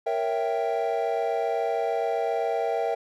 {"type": "chord", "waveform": "triangle", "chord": "A# diminished seventh", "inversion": "none", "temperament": "equal with one note detuned", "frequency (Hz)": [466.2, 554.4, 661.5, 784], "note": ["A#4", "C#5", "E5", "G5"], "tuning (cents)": [0, 0, 6, 0], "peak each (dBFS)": [-26, -31, -26, -27], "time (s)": [0.06, 2.95], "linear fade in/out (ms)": 10, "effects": ["tanh soft clip ceiling -13 dBFS"]}